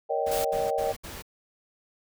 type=chord; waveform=sine; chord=Eb dominant seventh; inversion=second; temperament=just; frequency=466.7 / 560 / 622.3 / 777.8 Hz; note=Bb4 / Db5 / Eb5 / G5; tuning=+2 / +18 / 0 / -14 cents; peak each=-30 dBFS; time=0.09-0.93 s; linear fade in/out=20 ms
type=noise bursts; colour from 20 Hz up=pink; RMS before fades=-40 dBFS; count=4; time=0.26-1.224 s; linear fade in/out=10 ms; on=190 ms; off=68 ms
type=noise; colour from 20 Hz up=white; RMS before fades=-34 dBFS; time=0.31-0.45 s; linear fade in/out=10 ms
effects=none